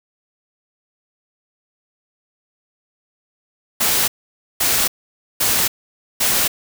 white noise bursts, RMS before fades -17 dBFS, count 4, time 3.8-6.48 s, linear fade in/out 10 ms, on 280 ms, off 520 ms, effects none

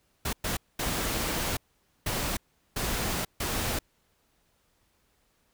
pink noise bursts at uneven times, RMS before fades -30 dBFS, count 6, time 0.25-0.33 / 0.44-0.57 / 0.79-1.57 / 2.06-2.37 / 2.76-3.25 / 3.4-3.79 s, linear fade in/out 5 ms, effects pink hiss -70 dBFS RMS until 5.53 s

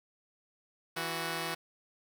5% pulse tone pair together, 164.82 / 370 Hz, E3 / F#4, 0 / 0 cents, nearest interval octave + major second, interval 1400 cents, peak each -25 dBFS, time 0.96-1.55 s, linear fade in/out 10 ms, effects none

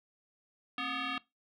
sine tone with frequency modulation, 763 Hz, G5, 47 cents flat, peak -32 dBFS, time 0.78-1.18 s, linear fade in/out 2 ms, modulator 496 Hz, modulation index 5.5, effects noise-tail reverb RT60 0.2 s tail -21 dB re dry + tanh soft clip ceiling -28 dBFS

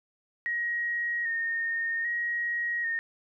sine tone with vibrato, 1864.7 Hz, A#6, in tune, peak -27 dBFS, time 0.46-2.99 s, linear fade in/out 0 ms, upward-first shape square, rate 0.63 Hz, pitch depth 25 cents each way, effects none

